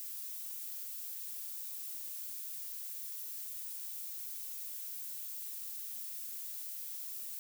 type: noise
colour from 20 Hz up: violet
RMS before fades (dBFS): -43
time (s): 0-7.39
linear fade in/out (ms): 0
effects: none